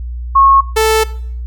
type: tone pair in turn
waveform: sine / sawtooth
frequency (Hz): 1092 / 439.7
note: C#6 / A4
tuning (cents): -26 / -1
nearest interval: octave + major third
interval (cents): 1575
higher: first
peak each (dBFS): -5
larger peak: neither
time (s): 0.35-0.61 / 0.76-1.04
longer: second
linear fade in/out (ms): 10
effects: noise-tail reverb RT60 0.6 s tail -18 dB re dry + added 60 Hz sine -20 dBFS peak until 1.46 s